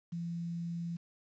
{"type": "tone with quantisation", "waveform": "sine", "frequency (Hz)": 169.9, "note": "F3", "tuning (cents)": -47, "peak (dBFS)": -35, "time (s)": [0.12, 0.97], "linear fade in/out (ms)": 10, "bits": 10, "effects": ["resampled to 16000 Hz"]}